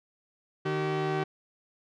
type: tone pair together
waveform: sawtooth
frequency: 153 / 382.9 Hz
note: D#3 / G4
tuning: -29 / -41 cents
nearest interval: octave + major third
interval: 1588 cents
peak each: -27 / -25 dBFS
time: 0.65-1.24 s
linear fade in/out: 10 ms
effects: low-pass 3000 Hz 12 dB/octave